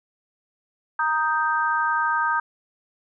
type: chord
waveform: sine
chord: Eb major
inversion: second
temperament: equal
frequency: 932.3 / 1244.5 / 1568 Hz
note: Bb5 / Eb6 / G6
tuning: 0 / 0 / 0 cents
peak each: -24 dBFS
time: 0.99-2.4 s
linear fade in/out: 5 ms
effects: none